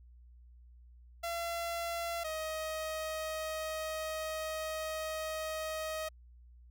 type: tone pair in turn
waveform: sawtooth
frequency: 680 / 629.5 Hz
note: F5 / D#5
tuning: -46 / +20 cents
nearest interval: minor second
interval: 134 cents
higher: first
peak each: -31 / -32 dBFS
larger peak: first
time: 1.23-2.24 / 2.24-6.09 s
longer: second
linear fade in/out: 10 ms
effects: added 60 Hz sine -54 dBFS peak until 6.7 s